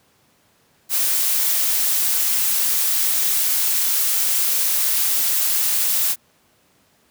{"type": "noise", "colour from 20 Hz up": "blue", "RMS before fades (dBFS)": -19, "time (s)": [0.89, 6.16], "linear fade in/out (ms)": 50, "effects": ["pink hiss -59 dBFS RMS until 7.1 s", "high-pass 100 Hz 12 dB/octave"]}